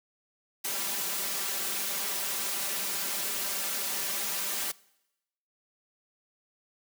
white noise with comb filter, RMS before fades -32 dBFS, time 0.64-4.72 s, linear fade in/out 10 ms, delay 5.1 ms, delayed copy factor +0.75, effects noise-tail reverb RT60 0.9 s tail -23 dB re dry + high-pass 200 Hz 12 dB/octave

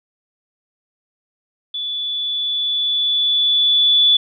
sine tone with level ramp, 3455 Hz, A7, 32 cents flat, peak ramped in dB -22 to -9 dBFS, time 1.74-4.17 s, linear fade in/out 5 ms, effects none

